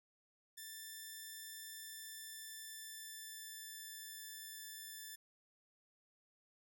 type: tone with pitch glide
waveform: 5% pulse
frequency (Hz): 1770 to 1755.7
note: A6 to A6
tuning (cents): +10 to -4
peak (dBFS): -38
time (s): 0.57-5.16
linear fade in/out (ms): 10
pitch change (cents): -14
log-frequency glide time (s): 1.72-4.16
effects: none